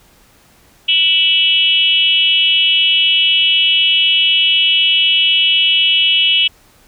sine tone with frequency modulation, 2960 Hz, F#7, in tune, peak -9 dBFS, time 0.88-6.48 s, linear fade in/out 10 ms, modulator 332 Hz, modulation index 1, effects pink hiss -49 dBFS RMS until 6.87 s

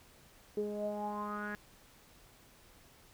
sawtooth tone with low-pass filter sweep, 207.7 Hz, G#3, in tune, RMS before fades -38 dBFS, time 0.57-1.55 s, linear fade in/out 0 ms, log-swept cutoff 420 to 1700 Hz, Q 8.8, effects pink hiss -61 dBFS RMS until 3.13 s

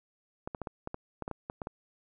clicks, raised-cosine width 1 ms, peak -22 dBFS, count 12, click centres 0.475 / 0.548 / 0.617 / 0.672 / 0.874 / 0.944 / 1.223 / 1.279 / 1.313 / 1.499 / 1.618 / 1.671 s, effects none

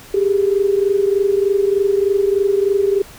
sine tone pair together, 392 / 415.3 Hz, G4 / G#4, 0 / 0 cents, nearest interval minor second, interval 100 cents, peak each -14 / -18 dBFS, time 0.14-3.02 s, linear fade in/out 5 ms, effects pink hiss -40 dBFS RMS until 3.18 s

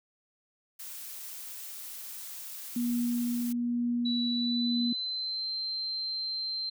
blue noise, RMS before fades -42 dBFS, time 0.79-3.53 s, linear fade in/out 10 ms
sine tone with tremolo, 240 Hz, B3, 49 cents flat, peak -26 dBFS, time 2.76-4.93 s, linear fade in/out 5 ms, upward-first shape triangle, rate 1.1 Hz, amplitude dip 25%
sine tone with pitch glide, 3936 to 4127 Hz, B7 to C8, -7 to -25 cents, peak -31 dBFS, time 4.05-6.7 s, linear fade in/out 10 ms, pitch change +82 cents, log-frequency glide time 4.28-5.49 s
effects none

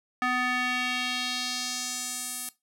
square tone with band-pass filter sweep, 250 Hz, B3, 21 cents sharp, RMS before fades -30 dBFS, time 0.22-2.49 s, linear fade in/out 0 ms, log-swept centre 1500 to 11000 Hz, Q 1.7, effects noise-tail reverb RT60 0.2 s tail -18 dB re dry

